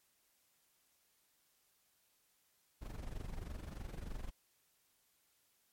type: noise with amplitude modulation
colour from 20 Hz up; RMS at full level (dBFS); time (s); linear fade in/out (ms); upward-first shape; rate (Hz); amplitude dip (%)
brown; -41; 2.81-4.31; 20; sine; 23.2; 75
effects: white hiss -75 dBFS RMS until 5.72 s + MP3 64 kbps